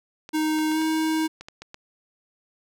clicks, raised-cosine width 0.2 ms, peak -22 dBFS, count 8, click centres 0.291 / 0.588 / 0.717 / 0.817 / 1.41 / 1.485 / 1.62 / 1.744 s
square tone with pitch glide, 311.1 to 316.5 Hz, D#4 to D#4, 0 to +30 cents, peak -22 dBFS, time 0.33-1.28 s, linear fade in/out 20 ms, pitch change +30 cents, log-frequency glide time 0.72-0.79 s
effects none

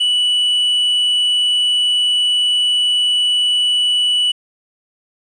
triangle tone, 2957 Hz, F#7, 2 cents flat, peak -11 dBFS, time 0-4.32 s, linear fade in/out 10 ms, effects resampled to 22050 Hz + 8-bit

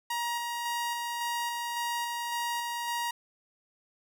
sawtooth tone with tremolo, 947 Hz, A#5, 27 cents sharp, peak -26 dBFS, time 0.1-3.11 s, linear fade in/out 5 ms, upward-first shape square, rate 1.8 Hz, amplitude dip 25%, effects none

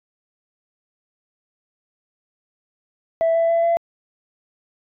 sine tone with pitch steps, 659.3 / 665 / 670.8 / 676.7 Hz, E5 / E5 / E5 / E5, 0 / +15 / +30 / +45 cents, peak -13 dBFS, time 3.21-3.77 s, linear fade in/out 0 ms, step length 140 ms, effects tanh soft clip ceiling -13 dBFS

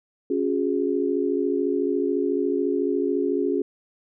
sine chord, C# suspended fourth, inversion none, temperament equal with one note detuned, 277.2 / 361.3 / 415.3 Hz, C#4 / F#4 / G#4, 0 / -41 / 0 cents, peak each -25 dBFS, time 0.3-3.62 s, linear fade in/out 5 ms, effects none

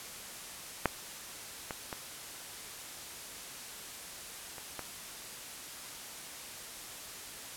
clicks, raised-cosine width 0.5 ms, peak -10 / -21 / -22 / -30 / -23 dBFS, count 5, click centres 0.857 / 1.708 / 1.928 / 4.582 / 4.793 s, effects white hiss -45 dBFS RMS until 7.56 s + low-pass 12000 Hz 12 dB/octave

